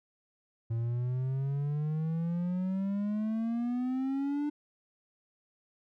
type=exponential sweep; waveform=triangle; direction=up; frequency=113.2 to 297.4 Hz; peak=-27 dBFS; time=0.7-4.5 s; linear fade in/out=10 ms; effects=none